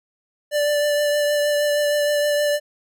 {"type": "tone with vibrato", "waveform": "square", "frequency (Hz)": 587.3, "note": "D5", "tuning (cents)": 0, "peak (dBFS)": -18, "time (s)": [0.51, 2.6], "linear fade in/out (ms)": 50, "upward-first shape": "triangle", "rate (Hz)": 6.4, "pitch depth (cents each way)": 17, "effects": []}